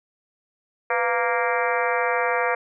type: harmonic tone with a mistuned harmonic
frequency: 233.1 Hz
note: A#3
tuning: in tune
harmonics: 2 / 3 / 4 / 5 / 6 / 7 / 8 / 9 / 10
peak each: -25 / -27 / -28 / -29 / -30 / -30 / -31 / -32 / -32 dBFS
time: 0.9-2.55 s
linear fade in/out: 5 ms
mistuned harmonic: 2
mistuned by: +110 cents
effects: none